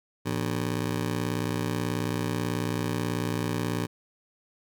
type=ring-modulated tone; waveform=20% pulse; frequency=136.9 Hz; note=C#3; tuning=21 cents flat; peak=-19 dBFS; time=0.25-3.87 s; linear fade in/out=20 ms; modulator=29.2 Hz; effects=none